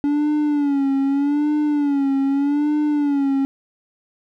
triangle tone with vibrato, 285.8 Hz, D4, 47 cents flat, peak -14 dBFS, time 0.04-3.45 s, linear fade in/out 0 ms, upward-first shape sine, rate 0.82 Hz, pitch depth 84 cents each way, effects none

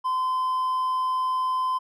triangle tone with hard clipping, 1027 Hz, C6, 33 cents flat, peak -23 dBFS, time 0.04-1.79 s, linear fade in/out 20 ms, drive 5 dB, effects none

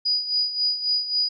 sine tone with tremolo, 4921 Hz, D#8, 20 cents flat, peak -18 dBFS, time 0.05-1.29 s, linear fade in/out 10 ms, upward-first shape sine, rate 3.7 Hz, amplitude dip 70%, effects none

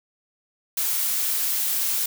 blue noise, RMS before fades -24 dBFS, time 0.77-2.06 s, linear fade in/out 5 ms, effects none

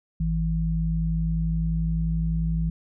sine tone pair together, 54.33 / 162.8 Hz, A1 / E3, -21 / -21 cents, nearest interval octave + perfect fifth, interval 1900 cents, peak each -25 / -24 dBFS, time 0.2-2.7 s, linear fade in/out 5 ms, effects none

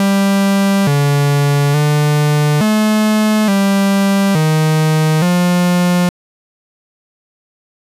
45% pulse tone with pitch steps, 197 / 143 / 148.7 / 214.8 / 197 / 156.2 / 177.4 Hz, G3 / D3 / D3 / A3 / G3 / D#3 / F3, +9 / -46 / +22 / -41 / +9 / +7 / +27 cents, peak -10 dBFS, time 0-6.09 s, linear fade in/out 2 ms, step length 870 ms, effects resampled to 32000 Hz

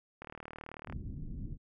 click train, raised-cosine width 0.5 ms, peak -29 dBFS, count 28, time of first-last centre 0.22-0.925 s, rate 38.3 Hz
pink low-pass noise, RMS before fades -41 dBFS, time 0.86-1.58 s, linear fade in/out 50 ms, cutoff 240 Hz, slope 24 dB/octave
effects none

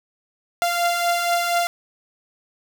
sawtooth beating tone pair, 690 / 694.2 Hz, F5 / F5, -21 / -11 cents, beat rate 4.2 Hz, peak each -22 / -16 dBFS, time 0.62-1.67 s, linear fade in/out 0 ms, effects 8-bit

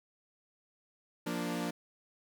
sawtooth chord, Bb major, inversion second, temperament equal, 174.61 / 233.1 / 293.7 Hz, F3 / Bb3 / D4, 0 / 0 / 0 cents, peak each -34 dBFS, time 1.26-1.71 s, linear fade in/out 10 ms, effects none

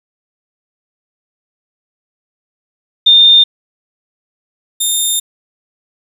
sine / 10% pulse tone pair in turn, 3624 / 3638 Hz, A#7 / A#7, -50 / -43 cents, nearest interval unison, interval 7 cents, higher second, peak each -3 / -4 dBFS, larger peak first, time 3.06-3.44 / 4.8-5.2 s, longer second, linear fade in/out 10 ms, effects resampled to 32000 Hz + 7-bit

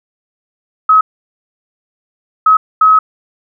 sine tone bursts at uneven times, 1278 Hz, D#6, 46 cents sharp, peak -4 dBFS, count 3, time 0.89-1.01 / 2.46-2.57 / 2.81-2.99 s, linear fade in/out 5 ms, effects none

